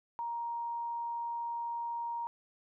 sine tone, 938 Hz, A#5, 11 cents sharp, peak -34 dBFS, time 0.19-2.27 s, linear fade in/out 0 ms, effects none

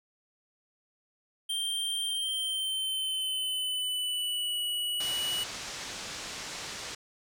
square tone with pitch glide, 3164 to 2935 Hz, G7 to F#7, +15 to -15 cents, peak -30 dBFS, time 1.49-5.44 s, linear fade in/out 10 ms, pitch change -130 cents, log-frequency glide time 2.05-4.6 s
white low-pass noise, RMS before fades -40 dBFS, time 5-6.95 s, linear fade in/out 5 ms, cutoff 7000 Hz, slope 24 dB/octave
effects none

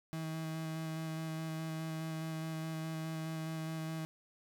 35% pulse tone with vibrato, 160 Hz, D#3, 49 cents sharp, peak -36 dBFS, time 0.13-4.05 s, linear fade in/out 0 ms, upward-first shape square, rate 4.8 Hz, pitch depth 10 cents each way, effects none

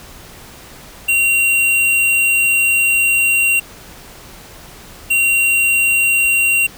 square tone pair in turn, 2754 / 2754 Hz, F7 / F7, -25 / -25 cents, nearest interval unison, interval 0 cents, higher neither, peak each -12 dBFS, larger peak neither, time 1.08-3.6 / 5.1-6.67 s, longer first, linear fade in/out 10 ms, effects pink hiss -38 dBFS RMS until 6.77 s

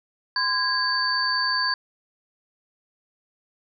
sine tone cluster, 1026 / 1641 / 4565 Hz, C6 / G#6 / D8, -34 / -21 / -50 cents, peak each -27 / -25 / -24 dBFS, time 0.36-1.74 s, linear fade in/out 2 ms, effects none

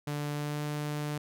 sawtooth tone with pitch glide, 146.83 to 148.54 Hz, D3 to D3, 0 to +20 cents, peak -28 dBFS, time 0.07-1.18 s, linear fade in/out 5 ms, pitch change +20 cents, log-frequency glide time 0.32-0.62 s, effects none

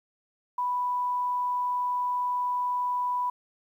sine tone, 987.8 Hz, B5, in tune, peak -25 dBFS, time 0.58-3.3 s, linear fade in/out 5 ms, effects 10-bit

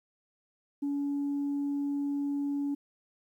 sine tone, 283.9 Hz, C#4, 41 cents sharp, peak -27 dBFS, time 0.82-2.75 s, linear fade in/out 10 ms, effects tanh soft clip ceiling -26 dBFS + 11-bit

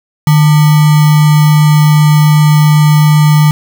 sine tone with sample-and-hold, 151.3 Hz, D#3, 48 cents flat, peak -3 dBFS, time 0.27-3.51 s, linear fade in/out 2 ms, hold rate 1050 Hz, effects none

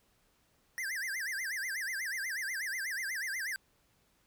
square tone with vibrato, 1809 Hz, A6, 48 cents sharp, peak -35 dBFS, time 0.78-3.56 s, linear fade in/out 0 ms, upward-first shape sine, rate 8.2 Hz, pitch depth 260 cents each way, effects pink hiss -71 dBFS RMS until 4.26 s

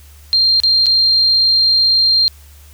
sine tone with dropouts, 4186 Hz, C8, in tune, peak -9 dBFS, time 0.33-2.28 s, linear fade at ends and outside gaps 0 ms, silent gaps 0.601-0.635 / 0.859-0.866 s, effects added 73 Hz sine -39 dBFS peak until 2.73 s + white hiss -47 dBFS RMS until 2.73 s

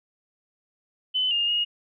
sine tone with pitch steps, 3025 / 2826 / 2866 Hz, F#7 / F7 / F7, +38 / +20 / +44 cents, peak -21 dBFS, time 1.14-1.65 s, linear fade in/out 20 ms, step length 170 ms, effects none

